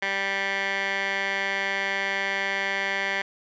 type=tone with band-pass filter; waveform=15% pulse; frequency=196 Hz; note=G3; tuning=in tune; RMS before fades=-27 dBFS; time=0.02-3.22 s; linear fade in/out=5 ms; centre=2000 Hz; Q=2.1; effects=resampled to 16000 Hz